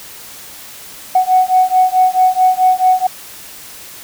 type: beating tone pair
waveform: sine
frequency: 740 / 744.6 Hz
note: F#5 / F#5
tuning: 0 / +11 cents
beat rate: 4.6 Hz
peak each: -11 dBFS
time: 1.15-3.07 s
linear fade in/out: 5 ms
effects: tanh soft clip ceiling -1 dBFS + white hiss -34 dBFS RMS until 4.03 s